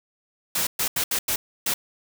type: noise bursts at uneven times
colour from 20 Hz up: white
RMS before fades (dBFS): -24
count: 6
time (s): 0.55-0.67 / 0.79-0.88 / 0.96-1.04 / 1.11-1.19 / 1.28-1.36 / 1.66-1.74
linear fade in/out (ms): 5
effects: none